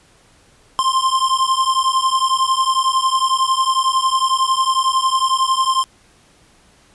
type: beating tone pair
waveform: square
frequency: 1046.5 / 1057.5 Hz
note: C6 / C6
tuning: 0 / +18 cents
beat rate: 11 Hz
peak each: -18 / -18 dBFS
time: 0.79-5.84 s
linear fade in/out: 0 ms
effects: pink hiss -52 dBFS RMS until 6.94 s + resampled to 24000 Hz